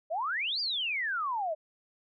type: exponential two-way sweep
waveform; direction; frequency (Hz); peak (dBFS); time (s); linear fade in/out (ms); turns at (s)
sine; up then down; 600 to 4930 to 600; -29; 0.1-1.55; 20; 0.6
effects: none